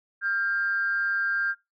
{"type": "tone pair together", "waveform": "sine", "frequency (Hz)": [1397.6, 1600], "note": ["F6", "G6"], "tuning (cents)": [1, 35], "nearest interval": "major second", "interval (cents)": 234, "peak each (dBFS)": [-30, -24], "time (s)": [0.21, 1.55], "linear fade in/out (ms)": 50, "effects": ["noise-tail reverb RT60 0.2 s tail -19 dB re dry", "tanh soft clip ceiling -16 dBFS"]}